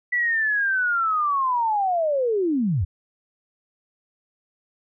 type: linear sweep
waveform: sine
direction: down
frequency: 1975.5 to 72.8 Hz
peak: -19 dBFS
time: 0.12-2.85 s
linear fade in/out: 10 ms
effects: none